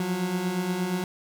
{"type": "beating tone pair", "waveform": "30% pulse", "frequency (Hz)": [174.61, 183.11], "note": ["F3", "F#3"], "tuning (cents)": [0, -18], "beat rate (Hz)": 8.5, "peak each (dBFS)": [-30, -24], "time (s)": [0, 1.04], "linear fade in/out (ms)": 2, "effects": []}